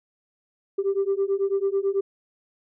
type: beating tone pair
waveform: sine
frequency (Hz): 388.8 / 397.9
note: G4 / G4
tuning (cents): -14 / +26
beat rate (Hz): 9.1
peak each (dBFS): -23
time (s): 0.78-2.01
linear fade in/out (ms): 10
effects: tanh soft clip ceiling -16 dBFS